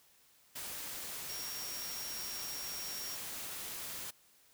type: tone in noise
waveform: sine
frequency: 5588 Hz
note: F8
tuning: in tune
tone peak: -43 dBFS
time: 1.29-3.16 s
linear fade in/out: 10 ms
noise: white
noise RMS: -43 dBFS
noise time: 0.55-4.11 s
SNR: -3 dB
effects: white hiss -66 dBFS RMS until 4.53 s